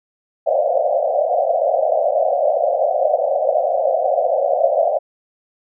pink band-pass noise, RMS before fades -17 dBFS, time 0.46-4.99 s, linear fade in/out 20 ms, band 530 to 730 Hz, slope 96 dB/octave, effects none

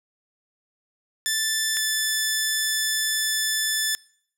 10% pulse tone pair in turn, 1760 / 1750.1 Hz, A6 / A6, 0 / -10 cents, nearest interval unison, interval 10 cents, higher first, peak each -13 dBFS, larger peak neither, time 1.26-1.77 / 1.77-3.95 s, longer second, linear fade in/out 0 ms, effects noise-tail reverb RT60 0.6 s tail -23 dB re dry

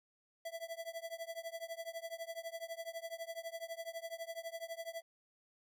square tone with tremolo, 664 Hz, E5, 12 cents sharp, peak -39 dBFS, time 0.45-5.02 s, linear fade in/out 5 ms, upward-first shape triangle, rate 12 Hz, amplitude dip 100%, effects none

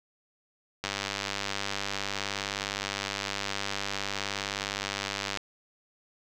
click train, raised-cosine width 0.2 ms, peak -13 dBFS, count 452, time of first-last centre 0.84-5.373 s, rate 99.5 Hz, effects none

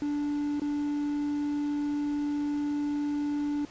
triangle tone with dropouts, 292 Hz, D4, 10 cents flat, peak -25 dBFS, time 0.02-3.65 s, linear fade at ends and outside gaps 1 ms, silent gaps 0.597-0.618 s, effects pink hiss -51 dBFS RMS until 3.7 s + resampled to 16000 Hz

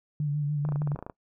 sine tone with vibrato, 146.83 Hz, D3, in tune, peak -25 dBFS, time 0.2-0.95 s, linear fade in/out 2 ms, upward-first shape sine, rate 6.8 Hz, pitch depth 38 cents each way
clicks, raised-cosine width 1 ms, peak -24 dBFS, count 12, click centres 0.651 / 0.689 / 0.722 / 0.759 / 0.819 / 0.874 / 0.918 / 0.96 / 0.99 / 1.026 / 1.065 / 1.098 s
effects noise-tail reverb RT60 0.1 s tail -22 dB re dry

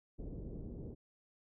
pink low-pass noise, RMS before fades -45 dBFS, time 0.18-0.95 s, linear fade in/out 20 ms, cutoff 420 Hz, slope 24 dB/octave, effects none

